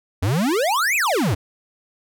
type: exponential two-way sweep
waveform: square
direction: up then down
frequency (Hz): 83.8 to 2646 to 83.8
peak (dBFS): -18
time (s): 0.22-1.35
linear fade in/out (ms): 10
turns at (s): 0.96
effects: none